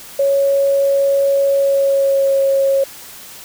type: tone with pitch glide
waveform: sine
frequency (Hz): 554.4 to 546.1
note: C#5 to C#5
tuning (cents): 0 to -26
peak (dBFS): -11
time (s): 0.19-2.84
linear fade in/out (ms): 5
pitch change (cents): -26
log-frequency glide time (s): 1.58-2.38
effects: white hiss -36 dBFS RMS until 3.44 s